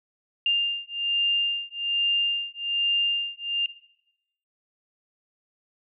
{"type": "beating tone pair", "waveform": "sine", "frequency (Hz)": [2800, 2801.2], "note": ["F7", "F7"], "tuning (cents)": [4, 5], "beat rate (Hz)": 1.2, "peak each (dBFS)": -25, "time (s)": [0.46, 3.66], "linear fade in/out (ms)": 2, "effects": ["noise-tail reverb RT60 0.8 s tail -17 dB re dry"]}